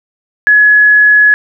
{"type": "tone", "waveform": "sine", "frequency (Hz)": 1692, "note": "G#6", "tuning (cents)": 32, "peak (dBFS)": -3, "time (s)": [0.47, 1.34], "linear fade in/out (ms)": 0, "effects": []}